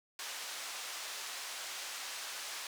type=band-pass noise; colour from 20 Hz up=white; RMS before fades=-43 dBFS; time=0.19-2.67 s; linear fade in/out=2 ms; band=670 to 6600 Hz; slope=12 dB/octave; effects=none